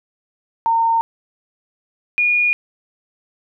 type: tone pair in turn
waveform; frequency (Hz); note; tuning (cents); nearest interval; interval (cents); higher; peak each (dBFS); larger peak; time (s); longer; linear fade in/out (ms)
sine; 914 / 2440; A#5 / D#7; -34 / -34; octave + perfect fourth; 1700; second; -13; neither; 0.66-1.01 / 2.18-2.53; neither; 0
effects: none